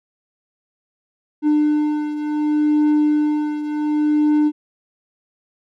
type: beating tone pair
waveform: triangle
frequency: 300 / 300.68 Hz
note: D4 / D4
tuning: +37 / +41 cents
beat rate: 0.68 Hz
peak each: -14 / -20 dBFS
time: 1.42-4.52 s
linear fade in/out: 50 ms
effects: none